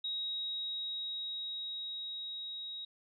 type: tone with level ramp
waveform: sine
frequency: 3800 Hz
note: A#7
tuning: 33 cents sharp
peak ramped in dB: -34 to -40 dBFS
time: 0.04-2.85 s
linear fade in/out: 5 ms
effects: none